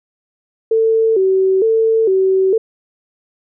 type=tone with vibrato; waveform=sine; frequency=412.4 Hz; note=G#4; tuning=12 cents flat; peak=-10 dBFS; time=0.71-2.58 s; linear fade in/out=5 ms; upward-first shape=square; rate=1.1 Hz; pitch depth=140 cents each way; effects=none